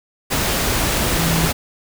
sine tone in noise, 164.81 Hz, E3, in tune, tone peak -18 dBFS, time 1.18-1.49 s, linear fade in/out 20 ms, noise pink, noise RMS -19 dBFS, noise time 0.3-1.53 s, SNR -2 dB, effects none

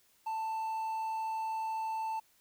triangle tone with quantisation, 886 Hz, A5, 12 cents sharp, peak -31 dBFS, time 0.26-2.2 s, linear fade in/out 10 ms, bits 10, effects white hiss -68 dBFS RMS until 2.4 s

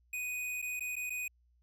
square tone with dropouts, 2489 Hz, D#7, in tune, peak -36 dBFS, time 0.13-1.28 s, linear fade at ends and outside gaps 5 ms, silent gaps 0.618-0.624 / 0.796-0.806 / 0.957-0.964 / 1.097-1.103 s, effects added 60 Hz sine -66 dBFS peak until 1.62 s

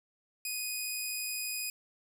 10% pulse tone, 2489 Hz, D#7, in tune, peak -25 dBFS, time 0.45-1.7 s, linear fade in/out 2 ms, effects none

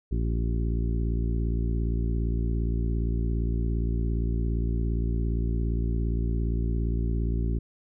harmonic tone with a mistuned harmonic, 57.4 Hz, A#1, 26 cents flat, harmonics 1 / 2 / 3 / 4 / 5 / 6 / 7, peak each -25 / -31 / -35 / -37 / -39 / -41 / -42 dBFS, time 0.11-7.59 s, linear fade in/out 10 ms, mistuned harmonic 7, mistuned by -38 cents, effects none

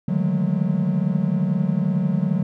triangle tone cluster, 147.6 / 158.7 / 182.9 / 205.2 / 220 Hz, D3 / D#3 / F#3 / G#3 / A3, +9 / +35 / -20 / -21 / 0 cents, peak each -23 / -25 / -19 / -25 / -28 dBFS, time 0.08-2.43 s, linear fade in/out 5 ms, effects none

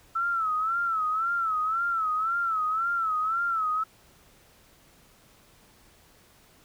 sine tone with vibrato, 1318.5 Hz, E6, in tune, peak -24 dBFS, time 0.15-3.84 s, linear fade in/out 10 ms, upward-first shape sine, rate 1.9 Hz, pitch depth 100 cents each way, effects pink hiss -58 dBFS RMS until 6.64 s

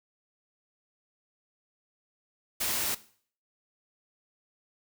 white noise, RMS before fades -30 dBFS, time 2.6-2.95 s, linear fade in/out 10 ms, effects noise-tail reverb RT60 0.5 s tail -17 dB re dry

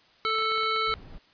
harmonic tone, 440.3 Hz, A4, 1 cent sharp, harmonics 1 / 3 / 5 / 7 / 9 / 10, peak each -33 / -26 / -32 / -37 / -33 / -40 dBFS, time 0.25-0.94 s, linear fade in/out 0 ms
clicks, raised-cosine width 0.3 ms, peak -25 dBFS, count 6, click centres 0.385 / 0.423 / 0.519 / 0.579 / 0.633 / 0.762 s
brown noise, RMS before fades -44 dBFS, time 0.87-1.19 s, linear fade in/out 10 ms
effects white hiss -59 dBFS RMS until 1.33 s + resampled to 11025 Hz

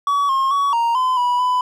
triangle tone with pitch steps, 1134 / 1072 / 1126 / 932 / 1020 / 979 / 999 Hz, C#6 / C6 / C#6 / A#5 / C6 / B5 / B5, +39 / +42 / +27 / -1 / -44 / -15 / +20 cents, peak -13 dBFS, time 0.07-1.61 s, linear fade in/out 2 ms, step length 220 ms, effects none

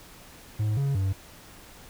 triangle tone with pitch steps, 106.8 / 138.9 / 96.3 Hz, G#2 / C#3 / G2, +49 / +4 / -30 cents, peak -21 dBFS, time 0.59-1.13 s, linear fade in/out 10 ms, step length 180 ms, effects pink hiss -49 dBFS RMS until 1.89 s

